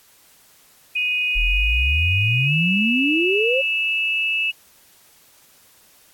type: tone with pitch glide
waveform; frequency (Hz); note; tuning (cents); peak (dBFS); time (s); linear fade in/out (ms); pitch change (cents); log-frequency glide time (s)
sine; 2489 to 2637; D#7 to E7; 0 to 0; -19; 0.95-4.51; 10; +100; 2.45-2.52
type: tone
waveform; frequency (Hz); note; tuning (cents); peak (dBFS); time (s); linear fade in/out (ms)
sine; 2880; F#7; -47; -27; 0.96-4.52; 10
type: exponential sweep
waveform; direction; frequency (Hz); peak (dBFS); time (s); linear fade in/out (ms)
sine; up; 36.98 to 553; -18; 1.35-3.62; 20
effects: white hiss -53 dBFS RMS until 6.13 s + AAC 64 kbps